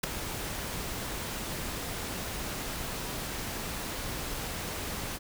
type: noise with ADSR envelope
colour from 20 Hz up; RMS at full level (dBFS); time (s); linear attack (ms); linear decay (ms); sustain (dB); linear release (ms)
pink; -25; 0.03-5.19; 9; 5; -11; 32
effects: none